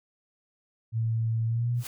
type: tone with pitch glide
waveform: sine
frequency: 113.2 to 120.63 Hz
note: A2 to B2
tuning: +50 to -40 cents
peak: -24 dBFS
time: 0.92-1.84 s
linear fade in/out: 50 ms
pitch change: +110 cents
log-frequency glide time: 1.46-1.71 s
type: noise with exponential growth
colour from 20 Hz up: white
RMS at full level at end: -34 dBFS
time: 1.74-1.87 s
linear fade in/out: 1 ms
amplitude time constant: 27 ms
effects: none